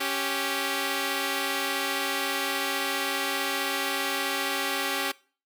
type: tone pair together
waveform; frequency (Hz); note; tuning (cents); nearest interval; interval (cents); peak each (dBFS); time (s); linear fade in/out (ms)
5% pulse; 276.4 / 390; C#4 / G4; -5 / -9; tritone; 596; -18; 0-5.12; 10
effects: noise-tail reverb RT60 0.4 s tail -22 dB re dry